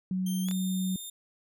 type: tone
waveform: sine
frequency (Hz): 185.9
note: F#3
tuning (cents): +8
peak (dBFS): -27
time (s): 0.11-0.96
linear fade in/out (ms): 2
type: tone with pitch glide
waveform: 10% pulse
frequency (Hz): 3160 to 3630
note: G7 to A#7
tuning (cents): +13 to -47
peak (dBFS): -32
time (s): 0.26-1.1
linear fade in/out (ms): 5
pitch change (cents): +240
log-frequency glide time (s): 0.44-0.52
type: clicks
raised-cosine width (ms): 0.2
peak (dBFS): -23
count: 2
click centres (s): 0.486 / 0.512
effects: none